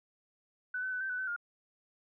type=tone with pitch steps; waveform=sine; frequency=1496 / 1521 / 1501 / 1553 / 1491 / 1525 / 1416 Hz; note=F#6 / F#6 / F#6 / G6 / F#6 / G6 / F6; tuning=+19 / +47 / +24 / -17 / +13 / -48 / +23 cents; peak=-33 dBFS; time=0.74-1.363 s; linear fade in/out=5 ms; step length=89 ms; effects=none